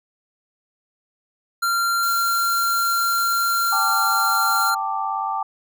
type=tone; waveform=square; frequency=1380 Hz; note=F6; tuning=21 cents flat; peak=-19 dBFS; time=1.62-4.75 s; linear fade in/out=10 ms
type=noise; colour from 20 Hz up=violet; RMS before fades=-31 dBFS; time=2.03-4.7 s; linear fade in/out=0 ms
type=chord; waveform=sine; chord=G suspended second; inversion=none; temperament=just; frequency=784 / 882 / 1176 Hz; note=G5 / A5 / D6; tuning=0 / +4 / +2 cents; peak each=-26 dBFS; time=3.72-5.43 s; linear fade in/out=5 ms
effects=none